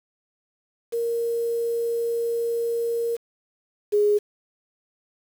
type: tone pair in turn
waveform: sine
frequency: 466.2 / 415.3 Hz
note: A#4 / G#4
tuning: 0 / 0 cents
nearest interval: major second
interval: 200 cents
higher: first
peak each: -22 / -16 dBFS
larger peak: second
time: 0.92-3.17 / 3.92-4.19 s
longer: first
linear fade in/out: 20 ms
effects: 7-bit